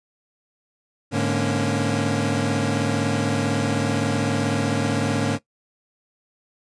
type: tone cluster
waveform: 25% pulse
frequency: 104.8 / 145.7 / 233.6 / 275.6 Hz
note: G#2 / D3 / A#3 / C#4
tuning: +16 / -13 / +4 / -10 cents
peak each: -22 dBFS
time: 1.11-5.39 s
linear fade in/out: 50 ms
effects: noise-tail reverb RT60 0.1 s tail -17 dB re dry + resampled to 22050 Hz